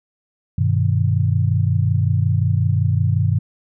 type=chord; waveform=sine; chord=G augmented; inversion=none; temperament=equal; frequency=98 / 123.47 / 155.56 Hz; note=G2 / B2 / D#3; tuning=0 / 0 / 0 cents; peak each=-17 / -19 / -21 dBFS; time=0.58-3.39 s; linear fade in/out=5 ms; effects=none